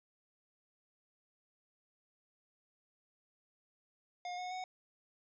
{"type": "tone with pitch steps", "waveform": "square", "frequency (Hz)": [715, 727.9, 741.1], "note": ["F5", "F#5", "F#5"], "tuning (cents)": [41, -29, 3], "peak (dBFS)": -40, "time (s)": [4.25, 4.64], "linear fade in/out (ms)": 2, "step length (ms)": 130, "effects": ["resampled to 16000 Hz"]}